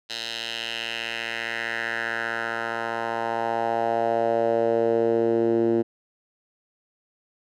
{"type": "tone with band-pass filter sweep", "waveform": "10% pulse", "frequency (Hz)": 115.2, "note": "A#2", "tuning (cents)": -20, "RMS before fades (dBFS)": -25, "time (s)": [0.09, 5.83], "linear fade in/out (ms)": 20, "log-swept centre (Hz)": [3900, 320], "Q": 2.7, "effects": []}